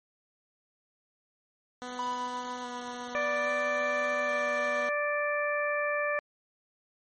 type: tone with vibrato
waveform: 10% pulse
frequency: 246.9 Hz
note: B3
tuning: in tune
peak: -29 dBFS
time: 1.82-4.89 s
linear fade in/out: 0 ms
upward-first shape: square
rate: 0.61 Hz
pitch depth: 13 cents each way
type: tone with exponential decay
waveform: triangle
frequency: 987.8 Hz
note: B5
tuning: in tune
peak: -27 dBFS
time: 1.99-4.34 s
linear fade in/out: 1 ms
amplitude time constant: 510 ms
type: harmonic tone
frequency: 587.3 Hz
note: D5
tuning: in tune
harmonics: 1 / 2 / 3 / 4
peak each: -30 / -34 / -32 / -36 dBFS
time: 3.15-6.19 s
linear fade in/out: 0 ms
effects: MP3 32 kbps